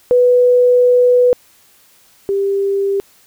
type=tone pair in turn; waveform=sine; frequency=493.9 / 395.6 Hz; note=B4 / G4; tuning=0 / +16 cents; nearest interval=major third; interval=384 cents; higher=first; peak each=-7 / -13 dBFS; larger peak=first; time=0.11-1.33 / 2.29-3 s; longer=first; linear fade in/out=0 ms; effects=white hiss -50 dBFS RMS until 3.26 s